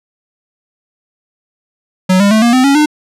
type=tone with pitch steps; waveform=square; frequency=185.6 / 201.2 / 218.2 / 236.6 / 256.5 / 278.1 / 301.5 Hz; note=F#3 / G3 / A3 / A#3 / C4 / C#4 / D4; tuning=+6 / +45 / -14 / +26 / -34 / +6 / +46 cents; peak=-7 dBFS; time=2.09-2.86 s; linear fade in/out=10 ms; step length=110 ms; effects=low-pass 10000 Hz 12 dB/octave